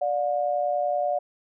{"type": "tone pair together", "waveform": "sine", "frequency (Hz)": [587.3, 717.7], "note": ["D5", "F5"], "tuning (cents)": [0, 47], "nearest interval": "minor third", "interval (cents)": 347, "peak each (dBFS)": -25, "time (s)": [0.01, 1.19], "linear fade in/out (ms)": 10, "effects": []}